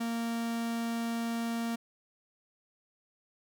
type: tone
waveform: 45% pulse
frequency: 231.5 Hz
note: A#3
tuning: 12 cents flat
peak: -31 dBFS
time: 0-1.76 s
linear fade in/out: 10 ms
effects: none